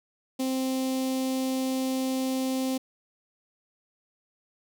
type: tone with notch filter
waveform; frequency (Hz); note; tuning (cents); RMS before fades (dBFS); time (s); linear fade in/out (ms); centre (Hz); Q
sawtooth; 261.6; C4; 0; -28; 0.39-2.78; 10; 1500; 0.52
effects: none